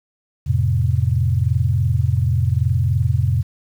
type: chord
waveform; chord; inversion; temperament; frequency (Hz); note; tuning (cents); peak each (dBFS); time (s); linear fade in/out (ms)
sine; F major; none; equal; 87.31 / 110 / 130.81; F2 / A2 / C3; 0 / 0 / 0; -19; 0.46-3.43; 20
effects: 8-bit